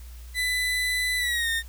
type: tone with pitch glide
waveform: 30% pulse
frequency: 1997 to 1831.3 Hz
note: B6 to A#6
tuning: +19 to -31 cents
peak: -21 dBFS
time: 0.34-1.63 s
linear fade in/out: 50 ms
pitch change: -150 cents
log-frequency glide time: 1.17-1.49 s
effects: added 60 Hz sine -39 dBFS peak until 1.68 s + white hiss -53 dBFS RMS until 1.68 s